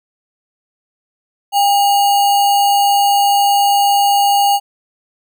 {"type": "tone with sample-and-hold", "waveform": "sine", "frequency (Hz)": 804, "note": "G5", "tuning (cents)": 44, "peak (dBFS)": -9, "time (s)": [1.52, 4.6], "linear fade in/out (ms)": 50, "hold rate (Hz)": 3675, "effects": []}